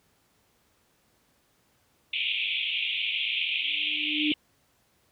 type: band-pass noise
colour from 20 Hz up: pink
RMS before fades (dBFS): -29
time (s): 2.13-4.34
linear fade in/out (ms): 5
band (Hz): 2300 to 3500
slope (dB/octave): 96
type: tone with exponential growth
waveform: sine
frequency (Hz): 301.1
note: D4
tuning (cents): +43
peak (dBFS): -22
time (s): 3.63-4.32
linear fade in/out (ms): 2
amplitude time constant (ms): 150
effects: pink hiss -67 dBFS RMS until 5.11 s + high-pass 60 Hz 12 dB/octave